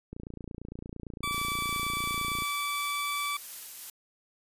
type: click train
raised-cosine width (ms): 3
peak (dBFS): -27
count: 67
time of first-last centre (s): 0.13-2.422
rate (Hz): 28.8
type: tone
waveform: 20% pulse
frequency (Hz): 1156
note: D6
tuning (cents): -28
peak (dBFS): -25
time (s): 1.23-3.37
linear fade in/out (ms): 5
type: noise with tremolo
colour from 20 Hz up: blue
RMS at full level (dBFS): -40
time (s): 1.32-3.9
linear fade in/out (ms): 2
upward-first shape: triangle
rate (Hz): 2.8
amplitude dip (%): 25
effects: resampled to 32000 Hz